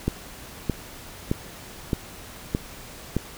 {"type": "click train", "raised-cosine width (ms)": 3, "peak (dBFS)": -9, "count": 6, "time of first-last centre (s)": [0.08, 3.166], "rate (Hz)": 1.62, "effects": ["pink hiss -42 dBFS RMS until 3.37 s"]}